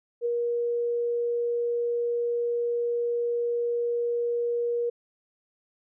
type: tone with ADSR envelope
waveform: sine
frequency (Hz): 475.1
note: A#4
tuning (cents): +33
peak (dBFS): -22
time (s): 0.21-4.9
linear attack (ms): 47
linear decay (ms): 6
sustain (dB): -2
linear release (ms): 9
effects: none